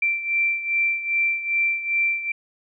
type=beating tone pair; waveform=sine; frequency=2349 / 2351.5 Hz; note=D7 / D7; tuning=0 / +2 cents; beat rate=2.5 Hz; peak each=-21 / -26 dBFS; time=0.02-2.32 s; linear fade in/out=5 ms; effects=none